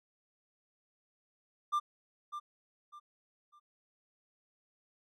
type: tone with echo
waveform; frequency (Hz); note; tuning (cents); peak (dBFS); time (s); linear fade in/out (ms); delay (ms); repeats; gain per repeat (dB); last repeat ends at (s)
triangle; 1190; D6; +22; -26; 1.72-1.8; 20; 600; 3; -10; 3.6
effects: none